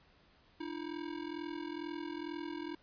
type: ring-modulated tone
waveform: square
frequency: 319.3 Hz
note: D#4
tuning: 45 cents sharp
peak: -37 dBFS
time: 0.6-2.75 s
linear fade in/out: 5 ms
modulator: 21.1 Hz
effects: pink hiss -66 dBFS RMS until 2.82 s + resampled to 11025 Hz